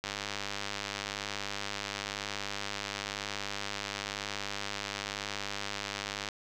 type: click train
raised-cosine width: 0.2 ms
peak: -17 dBFS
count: 632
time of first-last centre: 0.04-6.288 s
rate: 101 Hz
effects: none